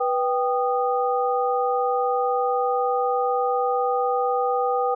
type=tone cluster; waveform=sine; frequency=492.3 / 784 / 1232 Hz; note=B4 / G5 / D#6; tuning=-6 / 0 / -17 cents; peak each=-23 / -23 / -27 dBFS; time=0-4.95 s; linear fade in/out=10 ms; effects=none